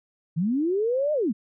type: linear two-way sweep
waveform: sine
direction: up then down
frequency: 148.9 to 619 to 179.5 Hz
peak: -21 dBFS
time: 0.36-1.33 s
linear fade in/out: 20 ms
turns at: 1.13 s
effects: none